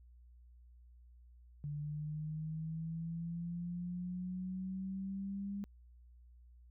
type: linear sweep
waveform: sine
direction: up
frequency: 145.9 to 201.2 Hz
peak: -38 dBFS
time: 1.64-5.64 s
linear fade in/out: 0 ms
effects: added 60 Hz sine -57 dBFS peak until 6.7 s